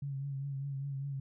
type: tone with vibrato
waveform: sine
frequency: 138.3 Hz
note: C#3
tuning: 4 cents flat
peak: -35 dBFS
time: 0.02-1.2 s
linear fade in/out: 5 ms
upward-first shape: triangle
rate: 5 Hz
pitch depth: 48 cents each way
effects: none